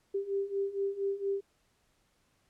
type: beating tone pair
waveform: sine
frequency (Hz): 392.7 / 397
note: G4 / G4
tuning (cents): +3 / +22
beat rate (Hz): 4.3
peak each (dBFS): -35 / -32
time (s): 0.14-1.41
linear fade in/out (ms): 10
effects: pink hiss -72 dBFS RMS until 2.49 s + low-pass 11000 Hz 12 dB/octave